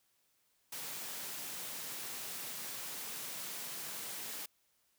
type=high-pass noise; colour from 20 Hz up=white; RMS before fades=-43 dBFS; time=0.72-4.46 s; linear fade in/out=5 ms; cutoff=120 Hz; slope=96 dB/octave; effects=white hiss -75 dBFS RMS until 4.98 s